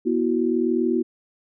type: chord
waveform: sine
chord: B suspended fourth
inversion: none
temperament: equal with one note detuned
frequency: 242.4 / 329.6 / 370 Hz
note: B3 / E4 / F#4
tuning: -32 / 0 / 0 cents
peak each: -23 dBFS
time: 0.05-1.03 s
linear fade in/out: 20 ms
effects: none